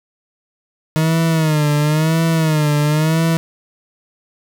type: tone with vibrato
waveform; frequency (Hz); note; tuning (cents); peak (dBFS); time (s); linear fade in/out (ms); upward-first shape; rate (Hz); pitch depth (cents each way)
40% pulse; 155.8; D#3; +3; -12; 0.96-3.37; 0; sine; 0.97; 93
effects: none